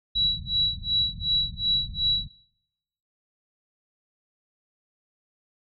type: tone with tremolo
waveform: sine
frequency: 3912 Hz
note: B7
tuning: 17 cents flat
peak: -19 dBFS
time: 0.15-2.32 s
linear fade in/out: 10 ms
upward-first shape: sine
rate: 2.7 Hz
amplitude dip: 100%
type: low-pass noise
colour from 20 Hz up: pink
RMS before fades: -37 dBFS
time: 0.15-2.28 s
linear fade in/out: 10 ms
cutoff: 190 Hz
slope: 48 dB/octave
effects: noise-tail reverb RT60 0.9 s tail -24 dB re dry